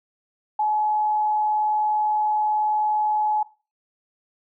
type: tone with frequency modulation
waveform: sine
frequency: 851 Hz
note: G#5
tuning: 42 cents sharp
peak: -19 dBFS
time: 0.59-3.43 s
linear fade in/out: 5 ms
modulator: 79 Hz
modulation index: 0.21
effects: noise-tail reverb RT60 0.3 s tail -17 dB re dry